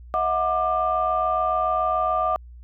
sine tone cluster, 638 / 725 / 1190 Hz, D#5 / F#5 / D6, +43 / -35 / +22 cents, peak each -25 / -24 / -22 dBFS, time 0.14-2.36 s, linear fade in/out 0 ms, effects tanh soft clip ceiling -11 dBFS + added 60 Hz sine -40 dBFS peak until 2.63 s

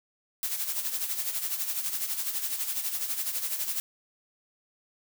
blue noise with tremolo, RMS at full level -29 dBFS, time 0.43-3.8 s, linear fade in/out 0 ms, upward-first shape sine, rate 12 Hz, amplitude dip 60%, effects none

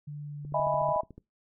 sine tone with pitch glide, 146.9 to 145.46 Hz, D3 to D3, +1 to -16 cents, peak -36 dBFS, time 0.07-0.93 s, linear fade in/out 10 ms, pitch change -17 cents, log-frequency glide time 0.22-0.44 s
click train, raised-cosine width 3 ms, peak -33 dBFS, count 11, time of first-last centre 0.45-1.18 s, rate 13.7 Hz
sine chord, E major seventh, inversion third, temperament equal, 622.3 / 659.3 / 830.6 / 987.8 Hz, D#5 / E5 / G#5 / B5, 0 / 0 / 0 / 0 cents, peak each -29 / -30 / -32 / -30 dBFS, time 0.54-1.01 s, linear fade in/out 5 ms
effects noise-tail reverb RT60 0.2 s tail -21 dB re dry

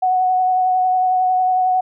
sine tone with vibrato, 740 Hz, F#5, in tune, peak -13 dBFS, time 0.02-1.81 s, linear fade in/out 10 ms, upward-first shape sine, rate 11 Hz, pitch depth 15 cents each way, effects none

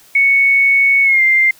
sine tone with pitch glide, 2217 to 2096 Hz, C#7 to C7, 0 to +2 cents, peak -8 dBFS, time 0.15-1.51 s, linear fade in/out 5 ms, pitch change -98 cents, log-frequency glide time 1.03-1.22 s, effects white hiss -46 dBFS RMS until 1.59 s

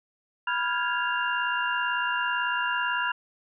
sine tone cluster, 984 / 1399 / 1615 / 1673 / 2790 Hz, B5 / F6 / G#6 / G#6 / F7, -7 / +3 / -49 / +12 / -2 cents, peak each -29 / -29 / -34 / -33 / -33 dBFS, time 0.47-3.12 s, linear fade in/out 5 ms, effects none

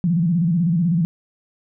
sine tone with vibrato, 170.1 Hz, F3, 45 cents flat, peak -15 dBFS, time 0.04-1.05 s, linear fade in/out 0 ms, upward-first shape square, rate 16 Hz, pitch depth 110 cents each way, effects none

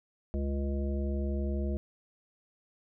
harmonic tone with a mistuned harmonic, 69.7 Hz, C#2, 10 cents sharp, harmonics 1 / 3 / 5 / 7 / 9, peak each -30 / -36 / -39 / -45 / -43 dBFS, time 0.34-1.77 s, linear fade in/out 0 ms, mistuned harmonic 9, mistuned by -21 cents, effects none

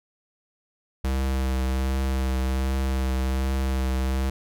square tone with vibrato, 65.7 Hz, C2, 8 cents sharp, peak -23 dBFS, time 1.04-4.3 s, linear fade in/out 5 ms, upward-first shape triangle, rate 1.3 Hz, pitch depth 22 cents each way, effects none

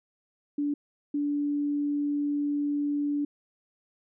sine tone bursts at uneven times, 290 Hz, D4, 22 cents flat, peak -25 dBFS, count 2, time 0.58-0.74 / 1.14-3.25 s, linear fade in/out 5 ms, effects none

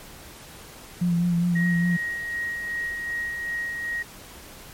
sine tone with vibrato, 173.4 Hz, F3, 12 cents flat, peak -19 dBFS, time 1.01-1.97 s, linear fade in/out 10 ms, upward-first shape sine, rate 4.9 Hz, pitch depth 33 cents each way
sine tone with tremolo, 1886 Hz, A#6, 20 cents sharp, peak -25 dBFS, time 1.55-4.03 s, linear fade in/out 10 ms, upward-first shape sine, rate 2.6 Hz, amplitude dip 35%
effects pink hiss -44 dBFS RMS until 4.73 s + MP3 64 kbps

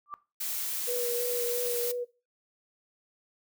sine tone with exponential growth, 1174.7 Hz, D6, in tune, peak -31 dBFS, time 0.06-0.14 s, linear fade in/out 0 ms, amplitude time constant 17 ms
blue noise, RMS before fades -33 dBFS, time 0.4-1.92 s, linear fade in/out 10 ms
sine tone with vibrato, 483.9 Hz, B4, 35 cents flat, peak -30 dBFS, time 0.87-2.05 s, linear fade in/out 20 ms, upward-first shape triangle, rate 3 Hz, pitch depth 25 cents each way
effects noise-tail reverb RT60 0.3 s tail -18 dB re dry

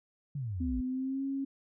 sine exponential sweep, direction down, 151.1 to 52.2 Hz, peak -33 dBFS, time 0.35-0.81 s, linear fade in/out 5 ms
sine tone with pitch glide, 254.5 to 272.8 Hz, C4 to C#4, -48 to -28 cents, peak -31 dBFS, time 0.6-1.45 s, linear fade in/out 10 ms, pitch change +120 cents, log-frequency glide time 0.85-1.24 s
effects none

